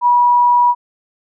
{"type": "tone", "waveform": "sine", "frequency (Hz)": 970, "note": "B5", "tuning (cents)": -31, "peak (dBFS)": -8, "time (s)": [0.01, 0.75], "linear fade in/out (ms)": 50, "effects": []}